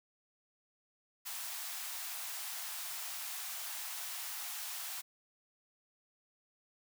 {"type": "high-pass noise", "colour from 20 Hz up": "white", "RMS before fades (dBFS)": -42, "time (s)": [1.25, 5.02], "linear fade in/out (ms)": 20, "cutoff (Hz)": 650, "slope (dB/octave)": 96, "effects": []}